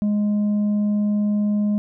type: tone with tanh clipping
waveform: triangle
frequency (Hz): 207.7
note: G#3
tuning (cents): 0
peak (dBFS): -18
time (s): 0.02-1.78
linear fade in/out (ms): 0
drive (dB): 8
effects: none